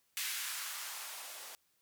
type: noise with band-pass filter sweep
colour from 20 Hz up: violet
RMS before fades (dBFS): -42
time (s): 0.17-1.55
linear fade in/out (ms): 0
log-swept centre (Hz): 2000 to 520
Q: 1.4
effects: white hiss -75 dBFS RMS until 1.81 s